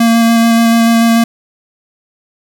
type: tone with vibrato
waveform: square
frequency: 230 Hz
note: A#3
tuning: 23 cents flat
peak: -7 dBFS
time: 0-1.24 s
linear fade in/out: 5 ms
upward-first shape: square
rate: 6.9 Hz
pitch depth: 9 cents each way
effects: 8-bit